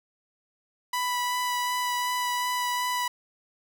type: tone with vibrato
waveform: sawtooth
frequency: 987.8 Hz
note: B5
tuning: in tune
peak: -22 dBFS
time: 0.93-3.08 s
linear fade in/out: 5 ms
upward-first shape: sine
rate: 2.7 Hz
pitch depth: 10 cents each way
effects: none